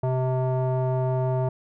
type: tone with low-pass filter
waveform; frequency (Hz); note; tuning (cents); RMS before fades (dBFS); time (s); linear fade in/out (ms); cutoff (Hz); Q
square; 129; C3; -24; -24; 0.03-1.49; 5; 760; 3.5
effects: none